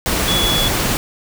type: tone in noise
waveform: sine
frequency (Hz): 3395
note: G#7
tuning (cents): +37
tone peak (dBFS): -17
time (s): 0.28-0.68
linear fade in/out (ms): 0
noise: pink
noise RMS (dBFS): -18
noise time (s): 0.06-0.97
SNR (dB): -2
effects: none